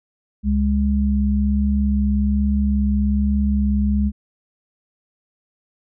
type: tone pair together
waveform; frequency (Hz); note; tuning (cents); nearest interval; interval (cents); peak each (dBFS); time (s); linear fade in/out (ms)
sine; 69 / 205.8; C#2 / G#3; -7 / -16; octave + perfect fifth; 1891; -18 / -18; 0.43-4.12; 50
effects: none